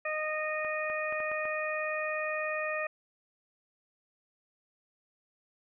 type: harmonic tone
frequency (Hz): 617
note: D#5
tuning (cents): -15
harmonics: 1 / 2 / 3 / 4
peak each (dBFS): -34 / -38 / -36 / -37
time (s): 0.05-2.87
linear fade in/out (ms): 5
type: clicks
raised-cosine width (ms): 0.5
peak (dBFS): -29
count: 6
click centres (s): 0.648 / 0.9 / 1.125 / 1.203 / 1.316 / 1.454
effects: none